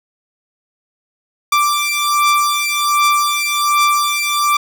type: beating tone pair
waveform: sawtooth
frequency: 1174.7 / 1176 Hz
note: D6 / D6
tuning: 0 / +2 cents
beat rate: 1.3 Hz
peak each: -12 dBFS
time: 1.52-4.57 s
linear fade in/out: 5 ms
effects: none